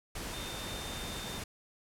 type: tone in noise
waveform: sine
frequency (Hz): 3618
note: A7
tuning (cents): +48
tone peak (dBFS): -45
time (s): 0.33-1.39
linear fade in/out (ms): 5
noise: pink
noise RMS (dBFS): -40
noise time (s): 0.15-1.44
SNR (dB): -8
effects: low-pass 12000 Hz 12 dB/octave